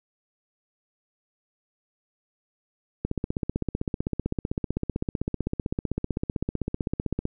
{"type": "click train", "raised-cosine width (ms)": 3, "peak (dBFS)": -13, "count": 67, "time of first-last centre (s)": [3.05, 7.254], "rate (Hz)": 15.7, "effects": []}